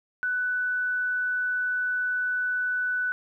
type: tone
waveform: sine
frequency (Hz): 1491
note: F#6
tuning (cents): +13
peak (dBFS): -24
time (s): 0.23-3.12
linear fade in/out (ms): 0
effects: 11-bit